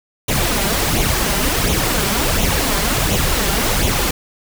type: noise with flanger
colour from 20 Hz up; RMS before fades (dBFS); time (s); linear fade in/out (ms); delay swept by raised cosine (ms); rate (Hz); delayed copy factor
pink; -17; 0.28-4.11; 5; 0.3 to 5.1; 1.4; +0.6
effects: none